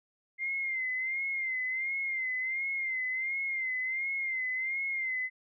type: tone with vibrato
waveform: sine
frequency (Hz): 2093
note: C7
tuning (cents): 0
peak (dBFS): -30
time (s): 0.38-5.3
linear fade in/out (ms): 50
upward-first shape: sine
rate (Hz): 1.4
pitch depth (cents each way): 64
effects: none